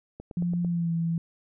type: click train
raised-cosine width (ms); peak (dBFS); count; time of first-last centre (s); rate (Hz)
2; -26; 5; 0.2-0.647; 8.94
type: tone with pitch glide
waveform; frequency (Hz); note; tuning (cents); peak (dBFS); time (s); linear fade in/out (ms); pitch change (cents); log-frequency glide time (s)
sine; 174.2 to 166.53; F3 to E3; -4 to +18; -24; 0.37-1.18; 2; -78; 0.65-0.92
effects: none